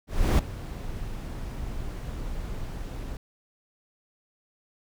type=noise with ADSR envelope; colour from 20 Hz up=brown; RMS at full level=-17 dBFS; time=0.07-3.17 s; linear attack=320 ms; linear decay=4 ms; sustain=-17 dB; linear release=3 ms; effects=none